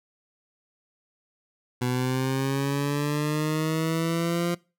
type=linear sweep; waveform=20% pulse; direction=up; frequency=123.47 to 174 Hz; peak=-19 dBFS; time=1.81-4.55 s; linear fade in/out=10 ms; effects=noise-tail reverb RT60 0.3 s tail -23 dB re dry

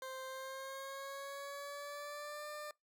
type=tone with pitch glide; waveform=20% pulse; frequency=523.3 to 597.7 Hz; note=C5 to D5; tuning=0 to +30 cents; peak=-39 dBFS; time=0.02-2.71 s; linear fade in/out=2 ms; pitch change=+230 cents; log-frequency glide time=0.27-2.48 s; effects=noise-tail reverb RT60 0.2 s tail -25 dB re dry

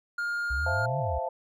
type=tone; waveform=triangle; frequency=1413 Hz; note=F6; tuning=20 cents sharp; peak=-26 dBFS; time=0.18-0.86 s; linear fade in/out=5 ms
type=exponential two-way sweep; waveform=sine; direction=up then down; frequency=61.74 to 147.3 to 61.74 Hz; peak=-29 dBFS; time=0.5-1.19 s; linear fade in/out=10 ms; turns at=0.99 s
type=chord; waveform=sine; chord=F major seventh; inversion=second; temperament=equal; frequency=523.3 / 659.3 / 698.5 / 880 Hz; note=C5 / E5 / F5 / A5; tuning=0 / 0 / 0 / 0 cents; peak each=-34 dBFS; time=0.66-1.29 s; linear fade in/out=5 ms
effects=none

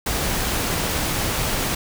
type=noise; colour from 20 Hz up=pink; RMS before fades=-23 dBFS; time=0.06-1.75 s; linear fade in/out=5 ms; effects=none

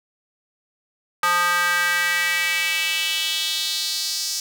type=tone with high-pass filter sweep; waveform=square; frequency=175.8 Hz; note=F3; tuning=12 cents sharp; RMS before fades=-22 dBFS; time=1.23-4.4 s; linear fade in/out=2 ms; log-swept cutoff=1200 to 5400 Hz; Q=3.1; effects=none

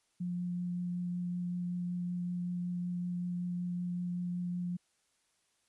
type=tone with vibrato; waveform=sine; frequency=177 Hz; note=F3; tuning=23 cents sharp; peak=-33 dBFS; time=0.2-4.77 s; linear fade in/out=10 ms; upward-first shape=triangle; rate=5.3 Hz; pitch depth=10 cents each way; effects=white hiss -75 dBFS RMS until 5.68 s + resampled to 24000 Hz

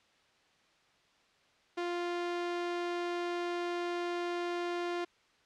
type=tone; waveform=sawtooth; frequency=349.2 Hz; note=F4; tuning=in tune; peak=-29 dBFS; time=1.77-5.05 s; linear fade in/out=10 ms; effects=white hiss -67 dBFS RMS until 5.45 s + low-pass 4000 Hz 12 dB/octave

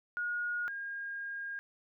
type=tone pair in turn; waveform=sine; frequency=1440 / 1619.4 Hz; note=F#6 / G#6; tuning=-47 / -44 cents; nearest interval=major second; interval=203 cents; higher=second; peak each=-32 / -37 dBFS; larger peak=first; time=0.17-0.68 / 0.68-1.59 s; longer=second; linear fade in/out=0 ms; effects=none

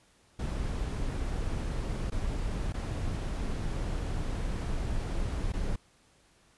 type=noise with dropouts; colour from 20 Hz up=brown; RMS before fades=-32 dBFS; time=0.39-5.76 s; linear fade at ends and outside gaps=5 ms; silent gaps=2.101-2.119 / 2.725-2.74 / 5.523-5.535 s; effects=pink hiss -64 dBFS RMS until 6.57 s + resampled to 24000 Hz

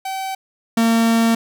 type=tone pair in turn; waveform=45% pulse; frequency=768 / 228.3 Hz; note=G5 / A#3; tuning=-36 / -36 cents; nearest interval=octave + major sixth; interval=2100 cents; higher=first; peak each=-23 / -13 dBFS; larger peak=second; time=0.05-0.35 / 0.77-1.35 s; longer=second; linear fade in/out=5 ms; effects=none

